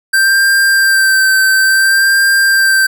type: tone with vibrato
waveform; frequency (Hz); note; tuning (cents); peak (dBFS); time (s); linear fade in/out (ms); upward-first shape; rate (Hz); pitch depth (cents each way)
square; 1568; G6; 0; -8; 0.13-2.87; 10; sine; 0.58; 24
effects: none